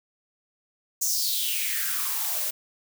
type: noise with high-pass filter sweep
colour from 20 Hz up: blue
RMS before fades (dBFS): -27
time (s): 1.01-2.51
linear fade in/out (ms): 10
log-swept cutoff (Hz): 6700 to 500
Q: 4.7
effects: none